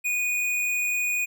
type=tone; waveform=square; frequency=2467 Hz; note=D#7; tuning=15 cents flat; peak=-24 dBFS; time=0.04-1.26 s; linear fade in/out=20 ms; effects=none